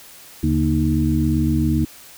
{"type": "harmonic tone with a mistuned harmonic", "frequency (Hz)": 77.78, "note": "D#2", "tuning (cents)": 0, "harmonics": [1, 2, 3, 4], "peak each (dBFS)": [-21, -21, -21, -21], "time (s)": [0.43, 1.85], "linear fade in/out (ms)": 5, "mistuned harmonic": 2, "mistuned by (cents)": -110, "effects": ["white hiss -43 dBFS RMS until 2.17 s"]}